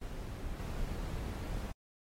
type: noise with level steps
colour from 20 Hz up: brown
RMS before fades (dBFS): -41 / -38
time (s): 0.01-1.72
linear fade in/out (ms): 10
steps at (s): 0.59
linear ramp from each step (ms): 5
effects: AAC 48 kbps